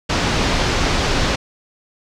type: low-pass noise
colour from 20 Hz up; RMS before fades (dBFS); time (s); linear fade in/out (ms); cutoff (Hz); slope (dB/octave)
pink; -18; 0.09-1.36; 10; 6000; 24
effects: none